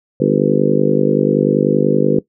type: harmonic tone with a mistuned harmonic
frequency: 50.4 Hz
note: G1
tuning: 49 cents sharp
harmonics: 3 / 4 / 5 / 6 / 7 / 8 / 9 / 10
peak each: -19 / -19 / -19 / -19 / -19 / -19 / -19 / -19 dBFS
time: 0.2-2.19 s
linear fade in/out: 5 ms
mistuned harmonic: 10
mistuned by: -17 cents
effects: noise-tail reverb RT60 0.1 s tail -18 dB re dry